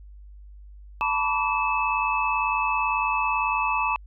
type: tone cluster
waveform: sine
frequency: 882 / 980 / 1150 / 2611 Hz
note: A5 / B5 / D6 / E7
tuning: +4 / -14 / -37 / -17 cents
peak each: -27 dBFS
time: 1.01-3.96 s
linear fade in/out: 0 ms
effects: added 50 Hz sine -42 dBFS peak until 4.06 s